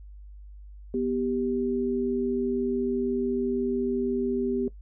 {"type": "tone pair together", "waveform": "sine", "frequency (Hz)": [246, 392], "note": ["B3", "G4"], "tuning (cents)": [-7, 0], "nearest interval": "minor sixth", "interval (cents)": 807, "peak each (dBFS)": -27, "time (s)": [0.94, 4.68], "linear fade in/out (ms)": 2, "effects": ["noise-tail reverb RT60 0.1 s tail -17 dB re dry", "added 50 Hz sine -42 dBFS peak until 4.81 s"]}